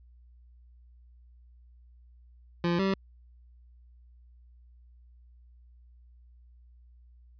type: tone pair in turn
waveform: 25% pulse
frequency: 172.4 / 193.51 Hz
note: F3 / G3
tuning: -22 / -22 cents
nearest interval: major second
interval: 200 cents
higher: second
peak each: -21 dBFS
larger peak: neither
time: 2.64-2.79 / 2.79-2.94 s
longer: neither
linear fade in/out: 2 ms
effects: added 60 Hz sine -53 dBFS peak until 7.39 s + resampled to 11025 Hz